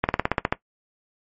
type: slowing click train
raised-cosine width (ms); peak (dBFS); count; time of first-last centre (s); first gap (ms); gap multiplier
0.5; -4; 9; 0.04-0.525; 49; 1.06
effects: noise-tail reverb RT60 0.1 s tail -17 dB re dry + MP3 32 kbps